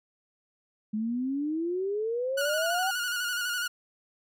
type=exponential sweep; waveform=sine; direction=up; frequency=209.6 to 784 Hz; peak=-27 dBFS; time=0.93-2.91 s; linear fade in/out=10 ms
type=tone with vibrato; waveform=sawtooth; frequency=1447 Hz; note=F#6; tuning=39 cents flat; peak=-25 dBFS; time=2.37-3.68 s; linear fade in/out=10 ms; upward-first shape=square; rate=12 Hz; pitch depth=37 cents each way
effects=none